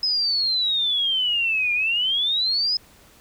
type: exponential two-way sweep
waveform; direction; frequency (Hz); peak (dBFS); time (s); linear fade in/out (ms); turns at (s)
sine; down then up; 5130 to 2400 to 5130; -19; 0.03-2.77; 2; 1.73
effects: pink hiss -52 dBFS RMS until 3.2 s